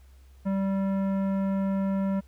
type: tone with tanh clipping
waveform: triangle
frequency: 194.4 Hz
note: G3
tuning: 14 cents flat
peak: -26 dBFS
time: 0.45-2.21 s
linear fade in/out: 20 ms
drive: 18 dB
effects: added 66 Hz sine -50 dBFS peak until 2.27 s + pink hiss -65 dBFS RMS until 2.27 s